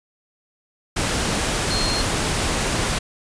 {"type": "tone in noise", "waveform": "sine", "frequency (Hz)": 4228, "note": "C8", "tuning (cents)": 17, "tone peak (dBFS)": -24, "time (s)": [1.7, 2.02], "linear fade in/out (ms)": 10, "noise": "pink", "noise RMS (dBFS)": -22, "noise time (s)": [0.96, 2.99], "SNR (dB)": -5, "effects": ["resampled to 22050 Hz"]}